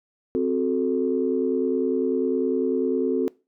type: chord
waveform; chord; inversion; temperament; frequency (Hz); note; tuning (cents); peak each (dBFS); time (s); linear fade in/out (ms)
sine; F# diminished; second; equal; 261.6 / 370 / 440; C4 / F#4 / A4; 0 / 0 / 0; -24; 0.35-3.28; 0
effects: noise-tail reverb RT60 0.3 s tail -23 dB re dry + tanh soft clip ceiling -10 dBFS